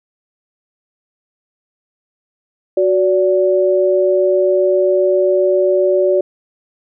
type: tone pair together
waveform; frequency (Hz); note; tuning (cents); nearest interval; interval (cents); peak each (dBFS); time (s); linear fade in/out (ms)
sine; 370 / 577.5; F#4 / D5; 0 / -29; minor sixth; 771; -13; 2.77-6.21; 5
effects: none